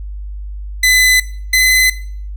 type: tone pair in turn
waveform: sawtooth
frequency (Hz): 2012 / 2028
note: B6 / B6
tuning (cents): +32 / +45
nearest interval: unison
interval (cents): 13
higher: second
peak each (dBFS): -5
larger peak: neither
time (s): 0.83-1.2 / 1.53-1.9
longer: neither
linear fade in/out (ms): 5
effects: noise-tail reverb RT60 0.5 s tail -17 dB re dry + added 50 Hz sine -23 dBFS peak until 2.36 s